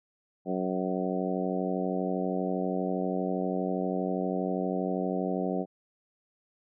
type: harmonic tone with a mistuned harmonic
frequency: 92.5 Hz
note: F#2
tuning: in tune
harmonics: 2 / 3 / 4 / 5 / 6 / 7 / 8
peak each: -32 / -34 / -35 / -36 / -37 / -37 / -38 dBFS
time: 0.45-5.66 s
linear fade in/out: 50 ms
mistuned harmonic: 8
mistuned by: +18 cents
effects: none